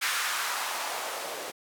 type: noise with band-pass filter sweep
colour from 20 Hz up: blue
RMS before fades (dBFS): -32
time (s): 0.01-1.52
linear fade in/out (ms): 20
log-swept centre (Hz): 1600 to 470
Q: 1.7
effects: none